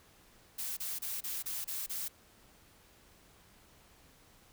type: noise bursts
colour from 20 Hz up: blue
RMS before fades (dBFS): -38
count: 7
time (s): 0.58-2.084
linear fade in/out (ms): 10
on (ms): 190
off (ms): 29
effects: pink hiss -62 dBFS RMS until 4.52 s